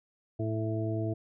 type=harmonic tone; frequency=110 Hz; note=A2; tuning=in tune; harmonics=1 / 2 / 3 / 4 / 6; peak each=-31 / -42 / -34 / -40 / -38 dBFS; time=0.39-1.14 s; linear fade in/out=10 ms; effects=none